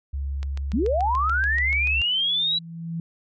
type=tone; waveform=sine; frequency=69.3 Hz; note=C#2; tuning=in tune; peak=-25 dBFS; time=0.13-2.02 s; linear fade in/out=10 ms
type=click train; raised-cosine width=0.2 ms; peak=-21 dBFS; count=12; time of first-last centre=0.43-2.017 s; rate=6.93 Hz
type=linear sweep; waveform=sine; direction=up; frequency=174.61 to 3951 Hz; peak=-20 dBFS; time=0.73-2.59 s; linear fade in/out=10 ms
type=tone with exponential growth; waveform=sine; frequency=166.2 Hz; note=E3; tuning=15 cents sharp; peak=-25 dBFS; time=1.8-3 s; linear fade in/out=2 ms; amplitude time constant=260 ms
effects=none